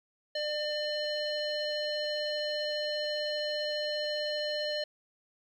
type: tone with low-pass filter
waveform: square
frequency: 599 Hz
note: D5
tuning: 34 cents sharp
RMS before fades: -33 dBFS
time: 0.35-4.84 s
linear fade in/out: 5 ms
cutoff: 3900 Hz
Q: 8.5
effects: 11-bit